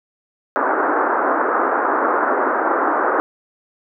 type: band-pass noise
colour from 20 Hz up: white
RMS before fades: -18 dBFS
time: 0.56-3.2 s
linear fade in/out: 0 ms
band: 270 to 1500 Hz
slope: 48 dB/octave
effects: none